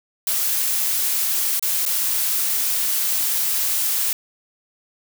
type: noise with dropouts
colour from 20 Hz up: blue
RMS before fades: -21 dBFS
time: 0.27-4.13 s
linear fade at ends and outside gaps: 2 ms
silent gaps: 1.595-1.625 / 1.854-1.862 s
effects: none